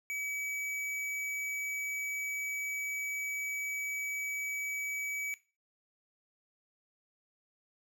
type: tone with hard clipping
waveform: triangle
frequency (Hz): 2282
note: C#7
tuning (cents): +50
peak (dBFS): -36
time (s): 0.1-5.34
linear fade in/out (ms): 0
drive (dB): 17
effects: noise-tail reverb RT60 0.3 s tail -17 dB re dry